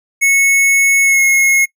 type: tone with pitch glide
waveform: square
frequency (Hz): 2200 to 2167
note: C#7 to C#7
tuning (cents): -14 to -40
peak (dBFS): -9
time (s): 0.21-1.66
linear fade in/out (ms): 20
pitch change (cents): -26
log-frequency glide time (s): 1.03-1.21
effects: noise-tail reverb RT60 0.1 s tail -22 dB re dry